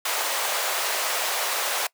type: high-pass noise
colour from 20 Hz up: pink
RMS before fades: -26 dBFS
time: 0.05-1.87 s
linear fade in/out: 5 ms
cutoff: 560 Hz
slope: 24 dB/octave
effects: noise-tail reverb RT60 0.1 s tail -22 dB re dry